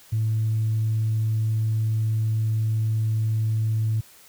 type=tone; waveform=sine; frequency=110 Hz; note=A2; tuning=in tune; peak=-19 dBFS; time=0.12-4.01 s; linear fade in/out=10 ms; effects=tanh soft clip ceiling -16 dBFS + white hiss -51 dBFS RMS until 4.28 s